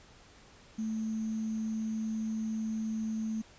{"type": "tone with sample-and-hold", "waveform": "sine", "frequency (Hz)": 220, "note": "A3", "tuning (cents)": 0, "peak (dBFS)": -31, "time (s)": [0.78, 3.42], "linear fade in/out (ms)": 10, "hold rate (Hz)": 6300, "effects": ["pink hiss -57 dBFS RMS until 3.58 s", "resampled to 16000 Hz"]}